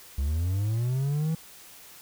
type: linear sweep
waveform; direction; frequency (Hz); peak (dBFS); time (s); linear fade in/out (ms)
triangle; up; 65.3 to 163.6; -22; 0.18-1.35; 5
effects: white hiss -49 dBFS RMS until 2.01 s